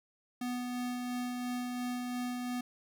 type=tone with tremolo; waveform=square; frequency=246.9 Hz; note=B3; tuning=in tune; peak=-34 dBFS; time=0.41-2.61 s; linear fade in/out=5 ms; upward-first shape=sine; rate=2.9 Hz; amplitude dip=25%; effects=none